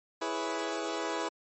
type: chord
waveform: 20% pulse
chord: C# minor seventh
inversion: first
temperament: equal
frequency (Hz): 329.6 / 415.3 / 493.9 / 554.4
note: E4 / G#4 / B4 / C#5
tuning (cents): 0 / 0 / 0 / 0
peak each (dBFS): -31 / -32 / -33 / -36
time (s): 0.21-1.29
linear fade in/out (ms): 10
effects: MP3 32 kbps